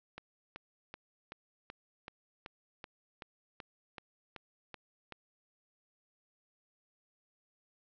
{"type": "click train", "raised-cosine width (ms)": 0.3, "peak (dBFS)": -28, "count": 14, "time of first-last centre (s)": [0.18, 5.123], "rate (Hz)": 2.63, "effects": ["low-pass 5000 Hz 12 dB/octave"]}